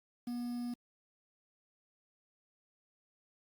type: tone with quantisation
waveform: triangle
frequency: 241.7 Hz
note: B3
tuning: 37 cents flat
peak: -34 dBFS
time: 0.27-0.74 s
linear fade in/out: 5 ms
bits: 9
effects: Opus 48 kbps